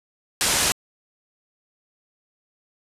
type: low-pass noise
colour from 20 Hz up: white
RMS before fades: -21 dBFS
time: 0.41-0.72 s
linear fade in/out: 0 ms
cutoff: 9800 Hz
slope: 24 dB/octave
effects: resampled to 32000 Hz